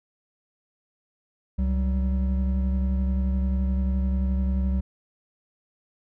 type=tone pair together; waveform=triangle; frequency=67.1 / 189.8 Hz; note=C2 / F#3; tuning=+44 / +44 cents; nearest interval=octave + tritone; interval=1800 cents; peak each=-20 / -26 dBFS; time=1.58-4.81 s; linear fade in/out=10 ms; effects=none